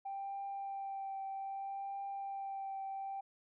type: tone with vibrato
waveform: sine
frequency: 785 Hz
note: G5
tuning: 2 cents sharp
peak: -38 dBFS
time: 0.05-3.21 s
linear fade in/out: 10 ms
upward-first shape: triangle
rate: 0.63 Hz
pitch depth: 17 cents each way
effects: tanh soft clip ceiling -35 dBFS